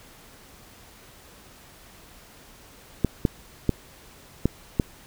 clicks, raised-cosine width 3 ms, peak -6 dBFS, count 5, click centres 3.047 / 3.252 / 3.693 / 4.456 / 4.798 s, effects pink hiss -50 dBFS RMS until 5.06 s

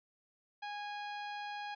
sawtooth tone, 825 Hz, G#5, 12 cents flat, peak -36 dBFS, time 0.62-1.75 s, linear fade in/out 10 ms, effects resampled to 11025 Hz

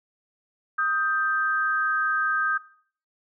sine tone pair together, 1250 / 1574.9 Hz, D#6 / G6, +8 / +8 cents, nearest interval major third, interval 400 cents, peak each -24 dBFS, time 0.78-2.58 s, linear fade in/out 10 ms, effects noise-tail reverb RT60 0.5 s tail -18 dB re dry

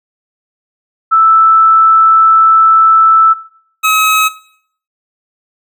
sine / 25% pulse tone pair in turn, 1318.5 / 1278 Hz, E6 / D#6, 0 / +46 cents, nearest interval minor second, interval 54 cents, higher first, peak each -4 dBFS, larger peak neither, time 1.11-3.34 / 3.83-4.29 s, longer first, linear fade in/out 20 ms, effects noise-tail reverb RT60 0.6 s tail -18 dB re dry

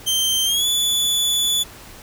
sawtooth tone with pitch glide, 3133 to 3456 Hz, G7 to A7, -2 to -32 cents, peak -14 dBFS, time 0.06-1.64 s, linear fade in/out 20 ms, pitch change +170 cents, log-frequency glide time 0.45-0.67 s, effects pink hiss -41 dBFS RMS until 2.02 s

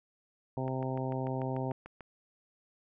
harmonic tone, 130.81 Hz, C3, in tune, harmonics 1 / 2 / 3 / 4 / 5 / 6 / 7, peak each -35 / -38 / -40 / -41 / -42 / -43 / -43 dBFS, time 0.57-1.72 s, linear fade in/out 2 ms
click train, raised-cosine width 0.5 ms, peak -31 dBFS, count 10, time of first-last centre 0.68-2.007 s, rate 6.78 Hz
effects none

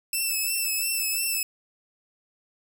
5% pulse tone with vibrato, 2637 Hz, E7, in tune, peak -16 dBFS, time 0.13-1.43 s, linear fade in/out 2 ms, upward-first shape sine, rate 2.9 Hz, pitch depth 38 cents each way, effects none

